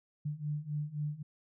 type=beating tone pair; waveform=sine; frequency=146.83 / 150.63 Hz; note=D3 / D3; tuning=0 / +44 cents; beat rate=3.8 Hz; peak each=-38 / -36 dBFS; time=0.25-1.23 s; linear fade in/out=10 ms; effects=none